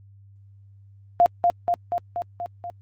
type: tone with echo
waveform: sine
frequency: 698.5 Hz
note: F5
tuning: in tune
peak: -12 dBFS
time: 1.2-1.26 s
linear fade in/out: 0 ms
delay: 240 ms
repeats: 6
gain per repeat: -3 dB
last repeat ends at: 2.7 s
effects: added 99 Hz sine -47 dBFS peak until 2.81 s + Opus 48 kbps